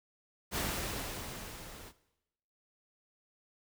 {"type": "noise with level ramp", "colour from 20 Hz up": "pink", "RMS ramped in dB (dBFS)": [-33, -51], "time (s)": [0.51, 1.93], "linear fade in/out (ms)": 50, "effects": ["noise-tail reverb RT60 0.9 s tail -17 dB re dry"]}